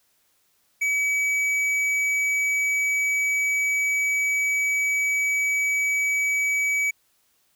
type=tone with tanh clipping; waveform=sine; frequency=2280 Hz; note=C#7; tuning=48 cents sharp; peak=-22 dBFS; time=0.81-6.91 s; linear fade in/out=10 ms; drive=10 dB; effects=white hiss -66 dBFS RMS until 7.55 s